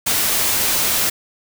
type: noise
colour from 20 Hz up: white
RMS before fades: -18 dBFS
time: 0.06-1.1 s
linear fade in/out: 10 ms
effects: none